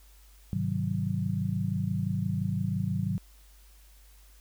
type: chord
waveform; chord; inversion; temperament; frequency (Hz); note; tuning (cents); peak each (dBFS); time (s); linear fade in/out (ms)
sine; Ab dominant seventh; none; just; 103.83 / 129.78 / 155.74 / 186.89; Ab2 / C3 / Eb3 / Gb3; 0 / -14 / +2 / +18; -32 / -34 / -33 / -31; 0.53-3.18; 0
effects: added 50 Hz sine -53 dBFS peak until 4.4 s + white hiss -61 dBFS RMS until 4.4 s